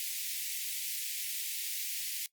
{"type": "high-pass noise", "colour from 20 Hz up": "white", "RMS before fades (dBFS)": -37, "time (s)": [0, 2.26], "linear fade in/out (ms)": 0, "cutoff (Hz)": 2000, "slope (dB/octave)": 48, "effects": ["noise-tail reverb RT60 0.1 s tail -19 dB re dry", "Opus 48 kbps"]}